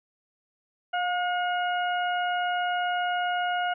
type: harmonic tone with a mistuned harmonic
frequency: 720 Hz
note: F#5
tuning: 47 cents flat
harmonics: 1 / 2 / 3 / 4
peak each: -26 / -30 / -41 / -36 dBFS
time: 0.93-3.74 s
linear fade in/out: 10 ms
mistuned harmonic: 1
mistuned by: -18 cents
effects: none